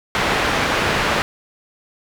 white low-pass noise, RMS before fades -19 dBFS, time 0.15-1.22 s, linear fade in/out 0 ms, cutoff 2100 Hz, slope 12 dB/octave, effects none

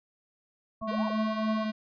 harmonic tone, 220 Hz, A3, in tune, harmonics 1 / 3 / 5, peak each -36 / -36 / -36 dBFS, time 0.81-1.66 s, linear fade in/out 20 ms
clicks, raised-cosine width 5 ms, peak -36 / -45 dBFS, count 2, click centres 0.817 / 0.989 s
square tone with pitch glide, 214.3 to 216.7 Hz, A3 to A3, -45 to -26 cents, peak -29 dBFS, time 0.87-1.72 s, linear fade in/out 20 ms, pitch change +19 cents, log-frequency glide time 1.07-1.26 s
sine linear two-way sweep, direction up then down, 427.4 to 1033 to 427.4 Hz, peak -37 dBFS, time 0.91-1.11 s, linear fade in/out 2 ms, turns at 1.06 s
effects resampled to 11025 Hz

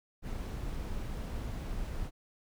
brown noise, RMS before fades -37 dBFS, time 0.22-2.11 s, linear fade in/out 50 ms, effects none

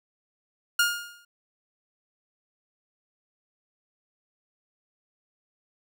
sawtooth tone with exponential decay, 1418 Hz, F6, 26 cents sharp, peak -14 dBFS, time 0.79-1.25 s, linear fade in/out 5 ms, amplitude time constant 100 ms, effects none

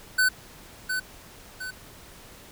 square tone with echo, 1509 Hz, F#6, 34 cents sharp, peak -19 dBFS, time 0.18-0.29 s, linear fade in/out 10 ms, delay 710 ms, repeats 2, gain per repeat -7 dB, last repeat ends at 1.71 s, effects pink hiss -48 dBFS RMS until 2.51 s

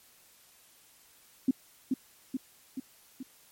sine tone with echo, 261.6 Hz, C4, in tune, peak -20 dBFS, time 1.48-1.51 s, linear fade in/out 5 ms, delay 430 ms, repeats 4, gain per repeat -4 dB, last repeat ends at 3.23 s, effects white hiss -60 dBFS RMS until 3.51 s + MP3 64 kbps

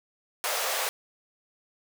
pink high-pass noise, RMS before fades -29 dBFS, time 0.44-0.89 s, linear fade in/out 0 ms, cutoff 470 Hz, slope 48 dB/octave, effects none

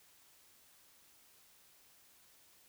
silence, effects white hiss -65 dBFS RMS until 2.68 s

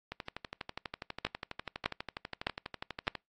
two click trains, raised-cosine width 0.3 ms, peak -13 / -22 dBFS, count 4 / 38, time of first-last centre 1.25-3.079 / 0.12-3.153 s, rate 1.64 / 12.2 Hz, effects noise-tail reverb RT60 0.2 s tail -25 dB re dry + AAC 32 kbps

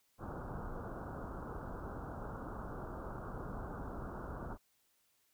pink low-pass noise, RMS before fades -44 dBFS, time 0.18-4.58 s, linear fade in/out 50 ms, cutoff 1500 Hz, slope 96 dB/octave, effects white hiss -75 dBFS RMS until 5.33 s

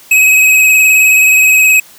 square tone with vibrato, 2546 Hz, D#7, 39 cents sharp, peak -5 dBFS, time 0.11-1.8 s, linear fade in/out 5 ms, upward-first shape triangle, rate 19 Hz, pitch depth 29 cents each way, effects white hiss -39 dBFS RMS until 1.98 s + high-pass 100 Hz 12 dB/octave

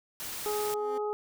white noise, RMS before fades -38 dBFS, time 0.2-0.74 s, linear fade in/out 0 ms
harmonic tone, 419.5 Hz, G#4, 17 cents sharp, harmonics 1 / 2 / 3, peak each -30 / -36 / -40 dBFS, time 0.46-1.13 s, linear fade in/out 0 ms
20% pulse tone with exponential growth, 261.6 Hz, C4, in tune, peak -37 dBFS, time 0.47-0.98 s, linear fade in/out 5 ms, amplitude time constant 110 ms
effects none

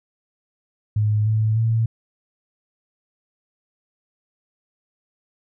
sine tone with pitch steps, 106.2 / 109.2 / 113.2 Hz, G#2 / A2 / A2, +39 / -13 / +50 cents, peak -16 dBFS, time 0.96-1.86 s, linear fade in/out 5 ms, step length 300 ms, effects none

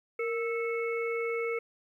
harmonic tone with a mistuned harmonic, 439.2 Hz, A4, 3 cents flat, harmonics 1 / 3 / 5 / 6, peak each -30 / -40 / -36 / -50 dBFS, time 0.19-1.59 s, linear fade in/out 5 ms, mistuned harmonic 1, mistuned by +94 cents, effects 11-bit

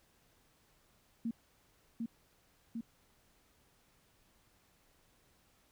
sine tone with echo, 230.1 Hz, A#3, 22 cents flat, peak -33 dBFS, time 1.25-1.31 s, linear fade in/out 5 ms, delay 750 ms, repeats 2, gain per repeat -2 dB, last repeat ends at 2.81 s, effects pink hiss -70 dBFS RMS until 5.71 s

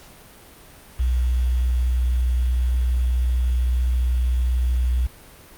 sine tone with quantisation, 61.74 Hz, B1, in tune, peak -17 dBFS, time 0.99-5.07 s, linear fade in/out 10 ms, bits 7, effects pink hiss -46 dBFS RMS until 5.57 s + Opus 48 kbps

